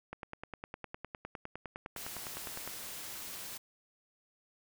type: click train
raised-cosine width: 0.5 ms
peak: -26 dBFS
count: 26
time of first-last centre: 0.13-2.676 s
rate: 9.82 Hz
type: noise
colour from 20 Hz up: white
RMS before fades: -44 dBFS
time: 1.96-3.58 s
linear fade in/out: 10 ms
effects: none